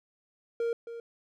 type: tone with echo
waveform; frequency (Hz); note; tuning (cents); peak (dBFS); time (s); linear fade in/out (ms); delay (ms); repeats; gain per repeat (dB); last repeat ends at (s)
triangle; 465.7; A#4; -2; -25; 0.6-0.73; 2; 270; 1; -11; 1
effects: none